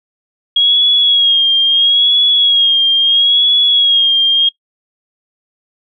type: tone with vibrato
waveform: sine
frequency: 3291 Hz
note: G#7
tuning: 16 cents flat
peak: -7 dBFS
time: 0.56-4.49 s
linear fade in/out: 5 ms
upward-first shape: sine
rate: 0.75 Hz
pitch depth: 49 cents each way
effects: noise-tail reverb RT60 0.1 s tail -22 dB re dry